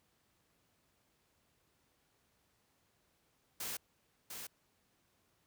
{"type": "noise with echo", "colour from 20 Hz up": "white", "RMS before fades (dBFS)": -41, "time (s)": [3.6, 3.77], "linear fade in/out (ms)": 5, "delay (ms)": 700, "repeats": 1, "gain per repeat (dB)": -5, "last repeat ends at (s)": 4.47, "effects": ["pink hiss -75 dBFS RMS until 5.46 s", "high-pass 60 Hz 12 dB/octave"]}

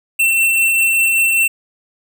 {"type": "tone with tremolo", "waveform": "square", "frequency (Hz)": 2696, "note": "E7", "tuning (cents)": 38, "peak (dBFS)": -11, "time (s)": [0.19, 1.48], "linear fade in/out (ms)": 10, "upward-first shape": "triangle", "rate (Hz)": 5.1, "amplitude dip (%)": 25, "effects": []}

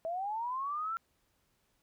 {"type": "linear sweep", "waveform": "sine", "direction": "up", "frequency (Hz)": [640, 1365], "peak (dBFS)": -33, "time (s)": [0.05, 0.97], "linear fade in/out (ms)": 0, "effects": ["pink hiss -75 dBFS RMS until 1.82 s"]}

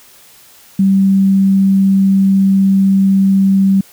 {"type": "tone", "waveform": "sine", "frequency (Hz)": 194, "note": "G3", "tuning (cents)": -18, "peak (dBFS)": -7, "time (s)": [0.79, 3.81], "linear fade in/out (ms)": 5, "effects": ["white hiss -43 dBFS RMS until 3.92 s"]}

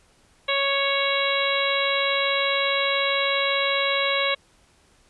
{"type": "harmonic tone", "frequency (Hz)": 554.4, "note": "C#5", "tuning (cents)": 0, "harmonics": [1, 2, 3, 4, 5, 6, 7], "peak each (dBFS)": [-26, -28, -31, -26, -30, -30, -28], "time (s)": [0.48, 4.35], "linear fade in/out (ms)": 10, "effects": ["pink hiss -59 dBFS RMS until 5.09 s", "resampled to 24000 Hz"]}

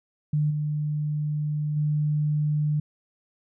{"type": "tone with level steps", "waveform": "sine", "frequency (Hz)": 150, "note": "D3", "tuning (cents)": 37, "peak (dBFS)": [-20, -24, -21], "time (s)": [0.33, 2.8], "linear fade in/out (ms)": 5, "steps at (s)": [0.5, 1.76], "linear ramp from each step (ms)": 10, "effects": []}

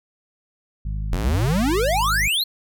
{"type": "harmonic tone", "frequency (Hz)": 51.91, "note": "G#1", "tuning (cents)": 0, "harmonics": [1, 2, 3, 4], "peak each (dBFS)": [-24, -32, -34, -43], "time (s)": [0.85, 2.28], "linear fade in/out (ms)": 5}
{"type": "exponential sweep", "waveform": "square", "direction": "up", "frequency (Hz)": [38.82, 4333], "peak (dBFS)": -19, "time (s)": [1.12, 2.44], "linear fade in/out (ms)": 10}
{"effects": []}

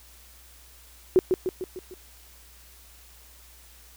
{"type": "tone with echo", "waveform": "sine", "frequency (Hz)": 370, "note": "F#4", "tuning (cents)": 0, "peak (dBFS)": -13, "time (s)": [1.16, 1.19], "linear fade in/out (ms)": 0, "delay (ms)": 150, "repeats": 5, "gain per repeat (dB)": -5, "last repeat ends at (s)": 1.94, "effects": ["added 60 Hz sine -53 dBFS peak until 3.96 s", "white hiss -53 dBFS RMS until 3.96 s"]}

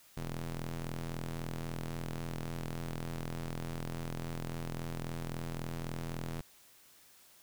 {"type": "ring-modulated tone", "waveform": "sawtooth", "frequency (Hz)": 83.8, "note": "E2", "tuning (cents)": 29, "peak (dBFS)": -30, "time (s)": [0.17, 6.41], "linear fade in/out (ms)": 0, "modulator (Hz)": 62, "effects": ["white hiss -61 dBFS RMS until 7.42 s"]}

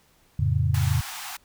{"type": "chord", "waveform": "sine", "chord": "F augmented", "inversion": "none", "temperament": "equal", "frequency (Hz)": [87.31, 110, 138.59], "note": ["F2", "A2", "C#3"], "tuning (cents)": [0, 0, 0], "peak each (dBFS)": -24, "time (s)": [0.39, 1.01], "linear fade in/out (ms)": 5}
{"type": "high-pass noise", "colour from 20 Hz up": "pink", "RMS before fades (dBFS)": -36, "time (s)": [0.74, 1.37], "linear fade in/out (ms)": 5, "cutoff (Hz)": 720, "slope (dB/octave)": 96}
{"effects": ["pink hiss -61 dBFS RMS until 1.44 s"]}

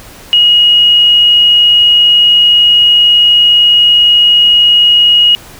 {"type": "tone", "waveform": "sine", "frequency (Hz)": 2889, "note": "F#7", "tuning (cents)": -42, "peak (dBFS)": -3, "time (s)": [0.33, 5.35], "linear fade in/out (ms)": 0, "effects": ["pink hiss -34 dBFS RMS until 5.59 s"]}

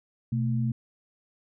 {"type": "tone pair together", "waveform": "sine", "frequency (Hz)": [125, 222.9], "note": ["B2", "A3"], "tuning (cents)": [21, 23], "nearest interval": "minor seventh", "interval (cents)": 1002, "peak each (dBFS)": [-25, -29], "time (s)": [0.32, 0.72], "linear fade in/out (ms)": 5, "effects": []}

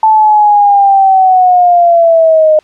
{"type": "linear sweep", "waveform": "sine", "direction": "down", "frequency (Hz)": [880, 613], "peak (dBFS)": -3, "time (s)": [0.03, 2.59], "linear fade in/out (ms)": 2, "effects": ["white hiss -47 dBFS RMS until 2.63 s", "low-pass 4000 Hz 12 dB/octave"]}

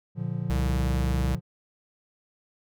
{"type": "chord", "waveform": "triangle", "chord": "Bb major", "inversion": "none", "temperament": "just", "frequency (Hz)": [116.54, 145.68, 174.81], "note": ["Bb2", "D3", "F3"], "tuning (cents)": [0, -14, 2], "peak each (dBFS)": -30, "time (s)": [0.15, 1.41], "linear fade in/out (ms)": 50}
{"type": "tone", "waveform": "square", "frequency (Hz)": 65, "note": "C2", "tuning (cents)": -11, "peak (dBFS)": -25, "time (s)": [0.5, 1.35], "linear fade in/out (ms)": 0}
{"effects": []}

